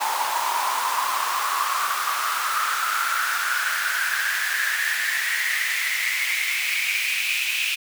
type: noise with high-pass filter sweep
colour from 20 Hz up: pink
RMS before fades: -24 dBFS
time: 0-7.76 s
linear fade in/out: 20 ms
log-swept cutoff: 890 to 2600 Hz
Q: 7.3
effects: none